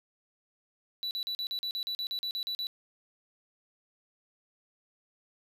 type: tone bursts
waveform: triangle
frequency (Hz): 3951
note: B7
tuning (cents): 0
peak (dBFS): -30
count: 14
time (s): 1.03-2.669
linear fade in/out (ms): 0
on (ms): 79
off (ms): 41
effects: none